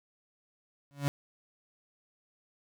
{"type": "tone with exponential growth", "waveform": "35% pulse", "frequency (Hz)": 141.8, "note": "C#3", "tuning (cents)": 40, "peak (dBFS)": -21, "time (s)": [0.91, 1.08], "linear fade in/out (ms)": 0, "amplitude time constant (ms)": 36, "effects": []}